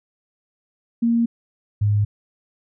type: tone pair in turn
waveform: sine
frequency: 232.9 / 103.75 Hz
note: A#3 / G#2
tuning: -1 / -1 cents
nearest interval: octave + major second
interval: 1400 cents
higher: first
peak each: -15 dBFS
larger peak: neither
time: 1.02-1.26 / 1.81-2.05 s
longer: neither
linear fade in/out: 10 ms
effects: none